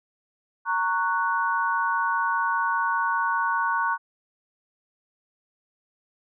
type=chord; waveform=sine; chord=F# major; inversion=first; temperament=just; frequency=925 / 1110 / 1480 Hz; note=A#5 / C#6 / F#6; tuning=-14 / +2 / 0 cents; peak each=-26 dBFS; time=0.65-3.98 s; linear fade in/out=50 ms; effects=none